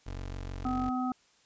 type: tone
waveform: 25% pulse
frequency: 46.25 Hz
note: F#1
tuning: in tune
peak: -33 dBFS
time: 0.06-0.9 s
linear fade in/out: 10 ms
type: harmonic tone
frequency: 253.8 Hz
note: B3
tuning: 47 cents sharp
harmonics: 1 / 3 / 5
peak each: -30 / -35 / -37 dBFS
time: 0.65-1.12 s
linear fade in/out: 2 ms
effects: white hiss -65 dBFS RMS until 1.45 s + resampled to 16000 Hz